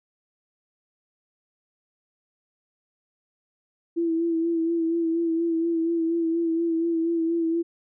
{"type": "tone with vibrato", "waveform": "sine", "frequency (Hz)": 332, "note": "E4", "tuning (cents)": 12, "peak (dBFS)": -21, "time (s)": [3.96, 7.63], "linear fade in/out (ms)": 20, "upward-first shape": "sine", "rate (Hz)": 4.2, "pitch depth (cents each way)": 34, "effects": []}